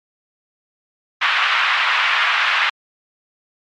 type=band-pass noise; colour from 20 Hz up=pink; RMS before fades=-17 dBFS; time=1.21-2.7 s; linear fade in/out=10 ms; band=1100 to 3100 Hz; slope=24 dB/octave; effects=MP3 64 kbps